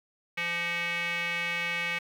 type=tone with band-pass filter; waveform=square; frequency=171.6 Hz; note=F3; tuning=30 cents flat; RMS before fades=-31 dBFS; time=0.37-1.99 s; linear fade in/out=10 ms; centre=2300 Hz; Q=4.6; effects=9-bit